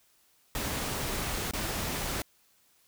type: noise with dropouts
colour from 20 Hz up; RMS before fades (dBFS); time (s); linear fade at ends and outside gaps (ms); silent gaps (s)
pink; -33; 0.55-2.22; 1; 1.511-1.535
effects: white hiss -66 dBFS RMS until 2.87 s